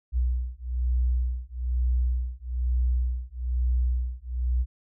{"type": "beating tone pair", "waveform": "sine", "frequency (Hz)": [61.1, 62.2], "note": ["B1", "B1"], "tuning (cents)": [-18, 13], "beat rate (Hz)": 1.1, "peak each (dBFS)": -26, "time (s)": [0.12, 4.66], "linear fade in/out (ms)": 50, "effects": []}